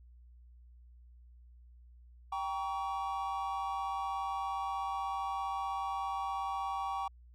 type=chord; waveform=triangle; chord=G diminished; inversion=none; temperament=just; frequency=784 / 940.8 / 1128.9 Hz; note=G5 / Bb5 / Db6; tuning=0 / +16 / +31 cents; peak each=-35 / -39 / -36 dBFS; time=2.32-7.08 s; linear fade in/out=5 ms; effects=added 60 Hz sine -54 dBFS peak until 7.34 s